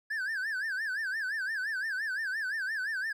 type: tone with vibrato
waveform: triangle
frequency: 1646 Hz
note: G#6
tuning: 16 cents flat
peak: -29 dBFS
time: 0.1-3.13 s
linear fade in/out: 10 ms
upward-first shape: sine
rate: 5.8 Hz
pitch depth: 170 cents each way
effects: none